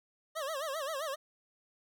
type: tone with vibrato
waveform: 25% pulse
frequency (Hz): 590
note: D5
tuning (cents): +8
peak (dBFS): -31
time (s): 0.35-1.16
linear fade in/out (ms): 20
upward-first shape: sine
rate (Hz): 7.6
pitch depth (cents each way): 180
effects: none